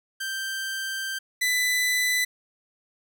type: tone pair in turn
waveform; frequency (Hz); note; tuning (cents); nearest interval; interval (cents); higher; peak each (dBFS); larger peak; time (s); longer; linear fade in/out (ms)
sawtooth; 1568 / 1996.2; G6 / B6; 0 / +18; major third; 418; second; -25 / -18; second; 0.2-1.19 / 1.41-2.25; first; 10
effects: none